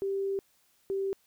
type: tone pair in turn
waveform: sine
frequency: 392 / 389.7 Hz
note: G4 / G4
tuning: 0 / -10 cents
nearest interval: unison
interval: 10 cents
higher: first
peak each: -28 dBFS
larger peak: neither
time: 0.02-0.39 / 0.9-1.13 s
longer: first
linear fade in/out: 0 ms
effects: white hiss -68 dBFS RMS until 1.26 s